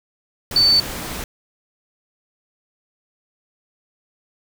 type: tone in noise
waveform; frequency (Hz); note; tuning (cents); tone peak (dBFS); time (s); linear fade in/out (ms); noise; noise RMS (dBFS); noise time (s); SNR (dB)
sine; 4524; C#8; +34; -11; 0.56-0.8; 2; pink; -29; 0.51-1.24; +15
effects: none